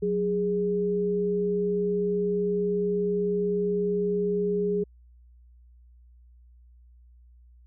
sine tone pair together, 183.53 / 412 Hz, F#3 / G#4, -14 / -14 cents, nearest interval octave + major second, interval 1400 cents, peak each -29 / -24 dBFS, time 0.02-4.84 s, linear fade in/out 10 ms, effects added 60 Hz sine -51 dBFS peak until 7.66 s

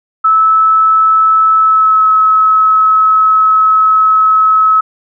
sine tone with pitch glide, 1305 to 1289.3 Hz, E6 to E6, -18 to -39 cents, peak -5 dBFS, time 0.24-4.81 s, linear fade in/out 10 ms, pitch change -21 cents, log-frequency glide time 1.58-2.08 s, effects none

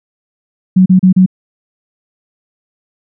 sine tone bursts, 185.7 Hz, F#3, 7 cents sharp, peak -3 dBFS, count 4, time 0.76-1.262 s, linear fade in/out 10 ms, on 100 ms, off 34 ms, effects none

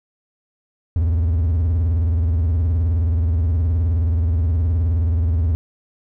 triangle tone with vibrato, 82.41 Hz, E2, in tune, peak -13 dBFS, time 0.96-5.55 s, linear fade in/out 0 ms, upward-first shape sine, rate 19 Hz, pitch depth 180 cents each way, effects none

